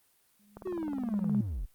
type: tone with exponential growth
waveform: sine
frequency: 206.2 Hz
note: G#3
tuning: 12 cents flat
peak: -23 dBFS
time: 0.39-1.41 s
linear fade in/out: 5 ms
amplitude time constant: 220 ms
type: click train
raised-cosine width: 1 ms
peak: -29 dBFS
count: 16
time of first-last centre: 0.57-1.347 s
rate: 19.3 Hz
type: linear sweep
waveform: triangle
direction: down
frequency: 380 to 30.22 Hz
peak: -30 dBFS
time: 0.65-1.66 s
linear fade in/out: 10 ms
effects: white hiss -68 dBFS RMS until 1.74 s + Opus 32 kbps